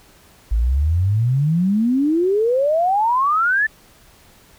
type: exponential sweep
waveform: sine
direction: up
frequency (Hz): 51.91 to 1790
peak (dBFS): -14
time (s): 0.51-3.67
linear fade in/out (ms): 10
effects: pink hiss -50 dBFS RMS until 4.58 s